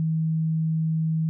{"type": "tone", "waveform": "sine", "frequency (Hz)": 160, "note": "D#3", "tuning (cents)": 49, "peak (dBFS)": -21, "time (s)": [0, 1.29], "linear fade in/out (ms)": 0, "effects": []}